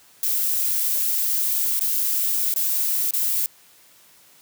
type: noise with dropouts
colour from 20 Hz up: violet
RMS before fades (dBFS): -22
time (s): 0.23-3.46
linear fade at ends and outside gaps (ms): 1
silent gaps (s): 1.794-1.809 / 2.54-2.561 / 3.109-3.136
effects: white hiss -53 dBFS RMS until 4.41 s + high-pass 80 Hz 12 dB/octave